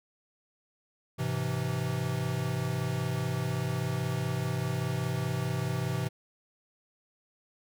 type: chord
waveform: square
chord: Ab augmented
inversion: none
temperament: equal with one note detuned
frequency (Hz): 103.83 / 128.79 / 164.81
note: Ab2 / C3 / E3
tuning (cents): 0 / -27 / 0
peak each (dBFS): -37 / -32 / -35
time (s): 1.18-6.09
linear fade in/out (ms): 20
effects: none